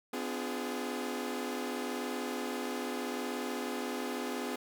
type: chord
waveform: sawtooth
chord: B diminished seventh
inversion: none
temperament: equal with one note detuned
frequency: 252.9 / 293.7 / 349.2 / 415.3 Hz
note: B3 / D4 / F4 / Ab4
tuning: +41 / 0 / 0 / 0 cents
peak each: -34 / -39 / -38 / -36 dBFS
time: 0.13-4.56 s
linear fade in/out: 5 ms
effects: none